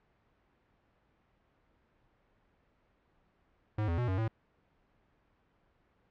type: tone with pitch steps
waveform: square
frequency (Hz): 106.7 / 84.3 / 122.2 / 94 / 111.7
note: G#2 / E2 / B2 / F#2 / A2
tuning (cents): +47 / +39 / -18 / +28 / +27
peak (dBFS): -30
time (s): 3.78-4.28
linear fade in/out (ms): 5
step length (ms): 100
effects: pink hiss -71 dBFS RMS until 6.1 s + low-pass 2000 Hz 12 dB/octave